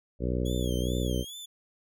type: harmonic tone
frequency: 61.74 Hz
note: B1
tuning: in tune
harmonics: 1 / 2 / 3 / 4 / 5 / 6 / 7 / 8 / 9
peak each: -30 / -33 / -35 / -36 / -37 / -38 / -38 / -39 / -40 dBFS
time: 0.19-1.25 s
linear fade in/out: 50 ms
type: tone with vibrato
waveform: sawtooth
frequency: 3322 Hz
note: G#7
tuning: in tune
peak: -37 dBFS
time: 0.45-1.46 s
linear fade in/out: 10 ms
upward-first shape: sine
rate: 2.4 Hz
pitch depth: 110 cents each way
effects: none